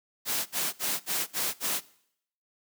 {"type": "noise bursts", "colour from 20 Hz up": "white", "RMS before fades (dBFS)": -29, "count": 6, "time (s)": [0.25, 1.81], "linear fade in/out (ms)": 50, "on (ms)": 210, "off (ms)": 60, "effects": ["noise-tail reverb RT60 0.7 s tail -21 dB re dry", "high-pass 150 Hz 12 dB/octave"]}